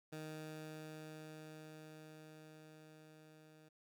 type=tone with level ramp; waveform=15% pulse; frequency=155.56 Hz; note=D#3; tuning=in tune; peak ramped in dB=-39 to -55 dBFS; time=0.12-3.69 s; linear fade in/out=10 ms; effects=none